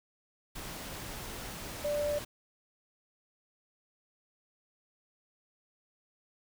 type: tone in noise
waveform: sine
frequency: 587.3 Hz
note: D5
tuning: in tune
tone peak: -29 dBFS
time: 1.84-2.19 s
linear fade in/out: 10 ms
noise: pink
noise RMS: -42 dBFS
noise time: 0.55-2.25 s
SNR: +10 dB
effects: none